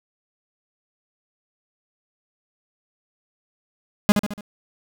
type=tone with echo; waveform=45% pulse; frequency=206.8 Hz; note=G#3; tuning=7 cents flat; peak=-10 dBFS; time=4.09-4.12 s; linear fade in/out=0 ms; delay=72 ms; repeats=4; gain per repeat=-6 dB; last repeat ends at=4.408 s; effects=none